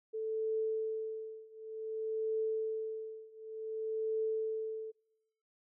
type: tone with tremolo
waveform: sine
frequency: 440 Hz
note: A4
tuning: in tune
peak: -30 dBFS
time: 0.13-4.92 s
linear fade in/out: 20 ms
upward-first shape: triangle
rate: 0.55 Hz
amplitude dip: 95%
effects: noise-tail reverb RT60 0.9 s tail -25 dB re dry